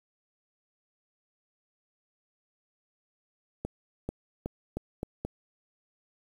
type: accelerating click train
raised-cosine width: 2 ms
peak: -19 dBFS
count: 6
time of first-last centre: 3.65-5.25 s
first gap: 440 ms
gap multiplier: 0.84
effects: 8-bit